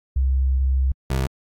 sine / 25% pulse tone pair in turn, 65.9 / 65.9 Hz, C2 / C2, +13 / +13 cents, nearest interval unison, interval 0 cents, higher neither, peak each -16 dBFS, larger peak neither, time 0.16-0.92 / 1.1-1.27 s, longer first, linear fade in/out 5 ms, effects AAC 48 kbps

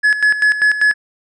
triangle tone with tremolo, 1700 Hz, G#6, 40 cents sharp, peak -7 dBFS, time 0.03-0.94 s, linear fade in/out 20 ms, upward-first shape square, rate 5.1 Hz, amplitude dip 70%, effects resampled to 24000 Hz

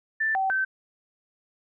sine tone with pitch steps, 1769 / 768 / 1543 Hz, A6 / G5 / G6, +9 / -36 / -28 cents, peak -22 dBFS, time 0.2-0.65 s, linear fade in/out 10 ms, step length 150 ms, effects none

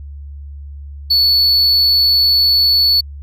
triangle tone, 4435 Hz, C#8, in tune, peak -8 dBFS, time 1.1-3.01 s, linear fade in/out 10 ms, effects added 71 Hz sine -28 dBFS peak until 3.22 s

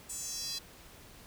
square tone with high-pass filter sweep, 370 Hz, F#4, in tune, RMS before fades -39 dBFS, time 0.09-0.59 s, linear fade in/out 10 ms, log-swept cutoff 8000 to 4300 Hz, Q 4.2, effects pink hiss -54 dBFS RMS until 1.26 s

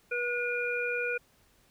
harmonic tone, 483.7 Hz, B4, 36 cents flat, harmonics 1 / 3 / 5, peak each -33 / -33 / -33 dBFS, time 0.11-1.18 s, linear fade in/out 10 ms, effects pink hiss -65 dBFS RMS until 1.7 s

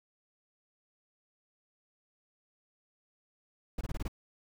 brown noise bursts, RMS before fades -34 dBFS, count 6, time 3.78-4.081 s, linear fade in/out 5 ms, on 31 ms, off 23 ms, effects none

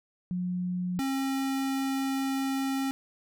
sine / square tone pair in turn, 179.9 / 269.5 Hz, F#3 / C#4, -48 / -49 cents, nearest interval perfect fifth, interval 699 cents, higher second, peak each -28 dBFS, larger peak neither, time 0.31-0.99 / 0.99-2.91 s, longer second, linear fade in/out 0 ms, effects none

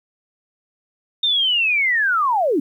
sine linear sweep, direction down, 3671 to 252.3 Hz, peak -15 dBFS, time 1.23-2.6 s, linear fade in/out 5 ms, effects 9-bit

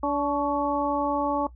harmonic tone with a mistuned harmonic, 288.2 Hz, D4, 33 cents flat, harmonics 1 / 2 / 3 / 4, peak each -27 / -28 / -28 / -29 dBFS, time 0.03-1.47 s, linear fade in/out 5 ms, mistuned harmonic 4, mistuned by -54 cents, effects noise-tail reverb RT60 0.1 s tail -17 dB re dry + added 60 Hz sine -44 dBFS peak until 1.55 s

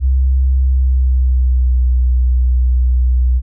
sine tone with pitch glide, 65.41 to 62.24 Hz, C2 to B1, 0 to +14 cents, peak -9 dBFS, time 0-3.42 s, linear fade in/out 50 ms, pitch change -86 cents, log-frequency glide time 0.57-1.84 s, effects none

